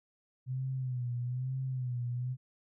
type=tone with vibrato; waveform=sine; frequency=126.5 Hz; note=B2; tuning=42 cents sharp; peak=-32 dBFS; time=0.46-2.37 s; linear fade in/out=50 ms; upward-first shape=sine; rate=1.1 Hz; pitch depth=74 cents each way; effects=none